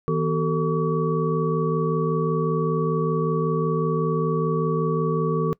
sine tone cluster, 159.9 / 245.8 / 382.4 / 447.6 / 1136 Hz, D#3 / B3 / G4 / A4 / C#6, +48 / -8 / -43 / +30 / +42 cents, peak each -23 / -31 / -28 / -24 / -29 dBFS, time 0.08-5.53 s, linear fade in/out 0 ms, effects noise-tail reverb RT60 0.1 s tail -22 dB re dry

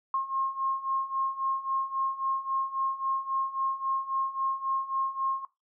sine beating tone pair, 1070 / 1073.7 Hz, C6 / C6, +38 / +44 cents, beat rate 3.7 Hz, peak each -32 / -29 dBFS, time 0.14-5.45 s, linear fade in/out 2 ms, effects noise-tail reverb RT60 0.2 s tail -18 dB re dry

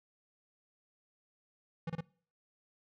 square tone bursts, 165.2 Hz, E3, 4 cents sharp, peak -35 dBFS, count 3, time 1.87-2.008 s, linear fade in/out 5 ms, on 28 ms, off 27 ms, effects noise-tail reverb RT60 0.5 s tail -24 dB re dry + low-pass 3000 Hz 12 dB/octave

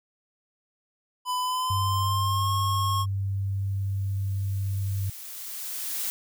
square tone with pitch glide, 1001 to 1085.3 Hz, B5 to C#6, +23 to -37 cents, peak -26 dBFS, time 1.25-3.06 s, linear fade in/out 50 ms, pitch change +140 cents, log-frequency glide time 1.39-2.52 s
sine tone, 98 Hz, G2, in tune, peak -25 dBFS, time 1.7-5.1 s, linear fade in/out 5 ms
blue noise with exponential growth, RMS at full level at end -29 dBFS, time 2.97-6.1 s, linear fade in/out 0 ms, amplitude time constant 680 ms
effects none

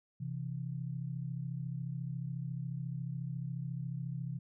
sine tone pair together, 130.68 / 164.81 Hz, C3 / E3, -2 / 0 cents, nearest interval major third, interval 402 cents, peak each -38 / -40 dBFS, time 0.2-4.39 s, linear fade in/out 10 ms, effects none

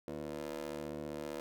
20% pulse ring-modulated tone, 75.2 Hz, D2, 42 cents sharp, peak -32 dBFS, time 0.08-1.4 s, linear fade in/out 0 ms, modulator 413 Hz, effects none

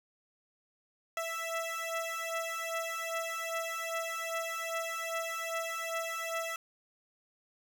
15% pulse beating tone pair, 659.3 / 661.8 Hz, E5 / E5, 0 / +7 cents, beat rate 2.5 Hz, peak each -31 dBFS, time 1.17-6.56 s, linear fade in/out 2 ms, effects none

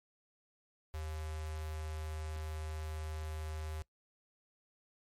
square tone with notch filter, 77.78 Hz, D#2, in tune, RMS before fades -41 dBFS, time 0.94-3.82 s, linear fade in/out 0 ms, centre 230 Hz, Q 1.4, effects noise-tail reverb RT60 0.1 s tail -21 dB re dry + MP3 64 kbps

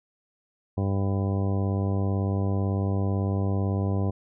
harmonic tone with a mistuned harmonic, 98 Hz, G2, in tune, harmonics 1 / 2 / 3 / 4 / 5 / 6 / 7 / 8 / 10, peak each -24 / -30 / -34 / -36 / -38 / -40 / -41 / -42 / -44 dBFS, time 0.77-4.11 s, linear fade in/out 10 ms, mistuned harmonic 10, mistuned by +34 cents, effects none

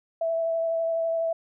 sine tone with vibrato, 659.3 Hz, E5, in tune, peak -23 dBFS, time 0.21-1.33 s, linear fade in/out 5 ms, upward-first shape sine, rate 12 Hz, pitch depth 12 cents each way, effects none

